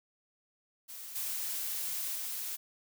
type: noise with level steps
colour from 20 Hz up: blue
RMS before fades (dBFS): -45 / -36 / -38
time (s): 0.88-2.57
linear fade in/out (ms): 20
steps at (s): 1.15 / 2.15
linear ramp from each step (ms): 10
effects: none